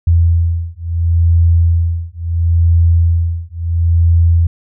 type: beating tone pair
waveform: sine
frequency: 83.8 / 84.53 Hz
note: E2 / E2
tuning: +29 / +44 cents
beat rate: 0.73 Hz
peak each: -12 dBFS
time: 0.07-4.47 s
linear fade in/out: 5 ms
effects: none